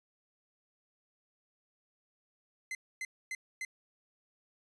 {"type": "tone bursts", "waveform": "45% pulse", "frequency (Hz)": 2058, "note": "C7", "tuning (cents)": -29, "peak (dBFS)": -36, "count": 4, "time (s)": [2.71, 3.65], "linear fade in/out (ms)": 2, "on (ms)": 40, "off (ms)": 260, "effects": ["resampled to 22050 Hz"]}